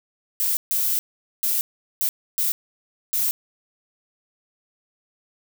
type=noise bursts at uneven times; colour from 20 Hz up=violet; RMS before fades=-22 dBFS; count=6; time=0.4-0.57 / 0.71-0.99 / 1.43-1.61 / 2.01-2.09 / 2.38-2.52 / 3.13-3.31 s; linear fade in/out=0 ms; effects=none